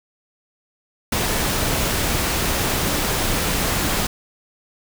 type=noise; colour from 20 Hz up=pink; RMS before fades=-21 dBFS; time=1.12-4.07 s; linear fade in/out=5 ms; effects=none